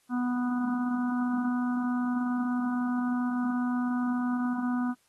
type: harmonic tone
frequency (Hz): 246.9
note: B3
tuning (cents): 0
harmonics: 1 / 3 / 4 / 5 / 6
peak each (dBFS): -26 / -40 / -41 / -40 / -42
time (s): 0.09-4.95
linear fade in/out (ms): 50
effects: white hiss -68 dBFS RMS until 5.08 s + AAC 32 kbps